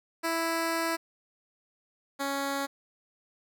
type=tone pair in turn; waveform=10% pulse; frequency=330 / 277.5 Hz; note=E4 / C#4; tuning=+2 / +2 cents; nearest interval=minor third; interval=300 cents; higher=first; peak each=-19 / -21 dBFS; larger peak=first; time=0.23-0.97 / 2.19-2.67 s; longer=first; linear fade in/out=20 ms; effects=none